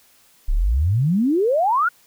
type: exponential sweep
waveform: sine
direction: up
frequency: 30.23 to 1480 Hz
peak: -15 dBFS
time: 0.48-1.89 s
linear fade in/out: 10 ms
effects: white hiss -55 dBFS RMS until 2.06 s